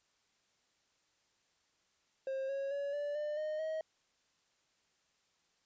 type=tone with pitch steps; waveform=triangle; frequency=534 / 549.3 / 565.1 / 581.3 / 598 / 615.2 / 632.8 Hz; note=C5 / C#5 / C#5 / D5 / D5 / D#5 / D#5; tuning=+35 / -16 / +33 / -18 / +31 / -20 / +29 cents; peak=-33 dBFS; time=2.27-3.81 s; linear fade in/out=2 ms; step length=220 ms; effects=white hiss -75 dBFS RMS until 5.65 s + resampled to 16000 Hz